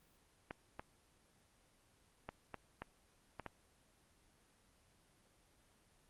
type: clicks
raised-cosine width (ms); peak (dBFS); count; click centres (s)
0.5; -28; 7; 0.509 / 0.795 / 2.29 / 2.543 / 2.82 / 3.397 / 3.463
effects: pink hiss -71 dBFS RMS until 6.09 s + Opus 24 kbps